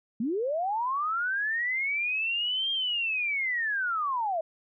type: linear two-way sweep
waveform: sine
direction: up then down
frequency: 205.6 to 3219 to 620 Hz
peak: -26 dBFS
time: 0.2-4.41 s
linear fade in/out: 5 ms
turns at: 2.71 s
effects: none